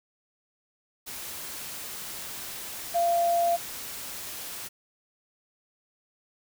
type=tone in noise; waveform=sine; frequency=687 Hz; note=F5; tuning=29 cents flat; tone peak=-21 dBFS; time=2.94-3.57 s; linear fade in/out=20 ms; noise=white; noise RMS=-38 dBFS; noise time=1.06-4.69 s; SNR=+14 dB; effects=none